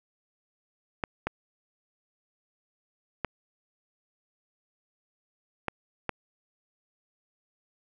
clicks, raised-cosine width 0.5 ms, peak -13 dBFS, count 5, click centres 1.038 / 1.27 / 3.247 / 5.683 / 6.093 s, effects none

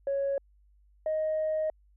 sine tone pair in turn, 554 / 624.5 Hz, C#5 / D#5, -1 / +6 cents, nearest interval major second, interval 207 cents, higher second, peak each -25 dBFS, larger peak neither, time 0.07-0.38 / 1.06-1.7 s, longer second, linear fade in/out 2 ms, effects tanh soft clip ceiling -23 dBFS + added 50 Hz sine -59 dBFS peak until 1.96 s

